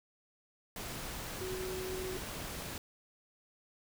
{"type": "tone in noise", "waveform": "sine", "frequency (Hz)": 372.3, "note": "F#4", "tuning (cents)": 11, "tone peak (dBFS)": -38, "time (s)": [1.41, 2.17], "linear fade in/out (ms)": 2, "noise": "pink", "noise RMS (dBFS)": -42, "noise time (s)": [0.76, 2.78], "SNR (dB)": 1, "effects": []}